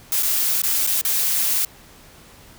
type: noise with dropouts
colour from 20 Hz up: blue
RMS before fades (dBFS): -20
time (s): 0.12-1.65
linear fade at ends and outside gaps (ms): 2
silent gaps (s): 0.226-0.23 / 0.619-0.635 / 0.867-0.872 / 1.013-1.049
effects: pink hiss -47 dBFS RMS until 2.58 s